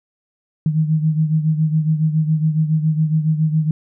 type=beating tone pair; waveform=sine; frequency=155.2 / 162.4 Hz; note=D#3 / E3; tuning=-4 / -26 cents; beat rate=7.2 Hz; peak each=-15 / -21 dBFS; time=0.66-3.71 s; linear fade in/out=2 ms; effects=none